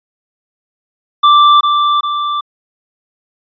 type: tone with echo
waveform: square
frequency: 1174.7 Hz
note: D6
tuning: in tune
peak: -5 dBFS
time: 1.23-1.61 s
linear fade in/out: 10 ms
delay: 400 ms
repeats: 2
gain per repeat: -5 dB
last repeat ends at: 2.41 s
effects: resampled to 11025 Hz